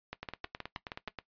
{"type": "two click trains", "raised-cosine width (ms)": 0.3, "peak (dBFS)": [-22, -23], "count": [7, 10], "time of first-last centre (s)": [[0.13, 1.076], [0.23, 1.187]], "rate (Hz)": [6.34, 9.4], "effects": ["noise-tail reverb RT60 0.1 s tail -17 dB re dry", "resampled to 11025 Hz"]}